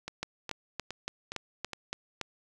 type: two click trains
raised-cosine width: 0.2 ms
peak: -16 / -20 dBFS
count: 8 / 5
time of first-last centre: 0.23-2.213 / 0.08-1.733 s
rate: 3.53 / 2.42 Hz
effects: none